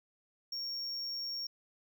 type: tone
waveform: triangle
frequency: 5530 Hz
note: F8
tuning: 18 cents flat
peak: -35 dBFS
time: 0.52-1.47 s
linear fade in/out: 5 ms
effects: none